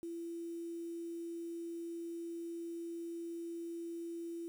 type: tone with quantisation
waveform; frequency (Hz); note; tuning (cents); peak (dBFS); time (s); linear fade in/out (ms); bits
sine; 337.1; E4; +39; -40; 0.03-4.48; 0; 10
effects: none